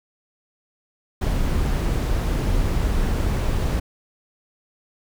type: noise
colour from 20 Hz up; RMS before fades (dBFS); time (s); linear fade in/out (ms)
brown; -21; 1.21-3.8; 10
effects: none